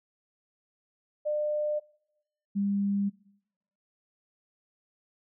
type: tone pair in turn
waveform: sine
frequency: 600 / 200.2 Hz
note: D5 / G3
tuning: +37 / +37 cents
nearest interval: octave + perfect fifth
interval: 1900 cents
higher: first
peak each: -26 / -25 dBFS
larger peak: second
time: 1.25-1.8 / 2.55-3.1 s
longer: neither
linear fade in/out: 20 ms
effects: noise-tail reverb RT60 0.8 s tail -22 dB re dry